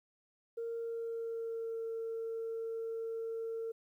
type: tone with pitch glide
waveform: sine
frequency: 462 to 453.8 Hz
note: A#4 to A#4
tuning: -16 to -47 cents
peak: -35 dBFS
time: 0.57-3.72 s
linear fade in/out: 10 ms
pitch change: -31 cents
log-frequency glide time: 0.75-1.85 s
effects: tanh soft clip ceiling -33 dBFS + 12-bit